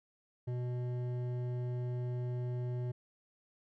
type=tone with hard clipping; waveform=triangle; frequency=123.47 Hz; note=B2; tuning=in tune; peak=-36 dBFS; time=0.47-2.92 s; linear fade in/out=10 ms; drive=14 dB; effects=none